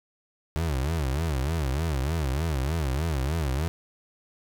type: tone with vibrato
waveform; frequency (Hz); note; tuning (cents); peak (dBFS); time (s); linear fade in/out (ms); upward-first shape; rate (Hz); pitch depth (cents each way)
30% pulse; 73.42; D2; 0; -22; 0.56-3.68; 0; sine; 3.3; 230
effects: none